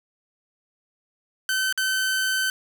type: tone with dropouts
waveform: sawtooth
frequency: 1532 Hz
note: G6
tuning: 40 cents flat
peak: -18 dBFS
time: 1.49-2.5 s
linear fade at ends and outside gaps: 1 ms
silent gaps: 1.726-1.776 s
effects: 10-bit